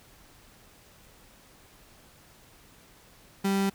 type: tone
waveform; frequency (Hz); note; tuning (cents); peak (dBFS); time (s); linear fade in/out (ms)
35% pulse; 196; G3; 0; -22; 3.44-3.7; 10
effects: pink hiss -56 dBFS RMS until 3.74 s